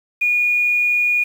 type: tone with quantisation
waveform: sine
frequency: 2444 Hz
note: D#7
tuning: 32 cents flat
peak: -14 dBFS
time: 0.21-1.24 s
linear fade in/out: 10 ms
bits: 7
effects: none